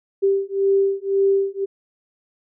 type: beating tone pair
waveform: sine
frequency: 391.6 / 393.5 Hz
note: G4 / G4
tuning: -2 / +7 cents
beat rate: 1.9 Hz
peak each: -19 dBFS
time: 0.22-1.66 s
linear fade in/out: 20 ms
effects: none